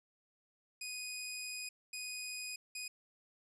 15% pulse tone bursts at uneven times, 2489 Hz, D#7, in tune, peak -34 dBFS, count 3, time 0.81-1.69 / 1.93-2.56 / 2.75-2.88 s, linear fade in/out 5 ms, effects low-pass 12000 Hz 12 dB/octave

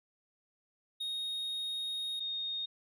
triangle / sine tone pair in turn, 3729 / 3705 Hz, A#7 / A#7, 0 / -11 cents, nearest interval unison, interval 11 cents, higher first, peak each -33 / -34 dBFS, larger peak first, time 1-2.2 / 2.2-2.66 s, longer first, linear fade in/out 10 ms, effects none

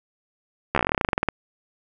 slowing click train, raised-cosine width 0.5 ms, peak -5 dBFS, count 19, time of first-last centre 0.75-1.287 s, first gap 13 ms, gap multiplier 1.09, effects none

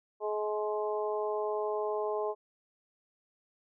harmonic tone with a mistuned harmonic, 211.7 Hz, G#3, 33 cents sharp, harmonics 2 / 3 / 4 / 5, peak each -32 / -36 / -38 / -40 dBFS, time 0.2-2.35 s, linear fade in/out 50 ms, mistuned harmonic 5, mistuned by -16 cents, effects none

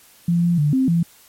sine tone with pitch steps, 171.4 / 172.5 / 147.5 / 262.5 / 168.8 Hz, F3 / F3 / D3 / C4 / E3, -32 / -21 / +8 / +6 / +41 cents, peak -14 dBFS, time 0.28-1.03 s, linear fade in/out 5 ms, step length 150 ms, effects white hiss -50 dBFS RMS until 1.28 s + MP3 64 kbps

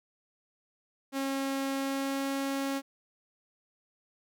sawtooth tone with pitch glide, 271.9 to 273.9 Hz, C#4 to C#4, -33 to -21 cents, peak -26 dBFS, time 1.12-2.82 s, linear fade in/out 50 ms, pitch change +12 cents, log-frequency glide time 1.73-2.29 s, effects none

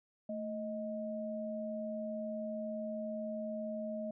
sine tone pair together, 221.3 / 626 Hz, A3 / D#5, +10 / +10 cents, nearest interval octave + tritone, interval 1800 cents, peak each -40 / -39 dBFS, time 0.29-4.11 s, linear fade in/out 5 ms, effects none

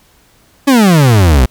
40% pulse exponential sweep, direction down, 288.4 to 58.27 Hz, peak -4 dBFS, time 0.67-1.46 s, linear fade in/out 10 ms, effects pink hiss -49 dBFS RMS until 1.5 s

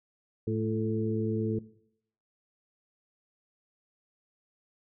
harmonic tone with a mistuned harmonic, 109.6 Hz, A2, 6 cents flat, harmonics 1 / 2 / 3 / 4, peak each -31 / -33 / -34 / -33 dBFS, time 0.47-1.59 s, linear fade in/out 5 ms, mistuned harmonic 3, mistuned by +45 cents, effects noise-tail reverb RT60 0.7 s tail -19 dB re dry

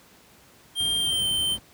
square tone with pitch glide, 3187 to 3107 Hz, G7 to G7, +28 to -16 cents, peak -23 dBFS, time 0.75-1.58 s, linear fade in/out 50 ms, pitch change -44 cents, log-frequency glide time 0.98-1.25 s
brown noise, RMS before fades -36 dBFS, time 0.8-1.59 s, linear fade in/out 5 ms
effects pink hiss -54 dBFS RMS until 1.73 s + high-pass 80 Hz 12 dB/octave

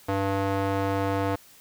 square tone with band-pass filter, 98 Hz, G2, in tune, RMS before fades -26 dBFS, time 0.08-1.36 s, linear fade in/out 10 ms, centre 690 Hz, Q 0.79, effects white hiss -53 dBFS RMS until 1.6 s

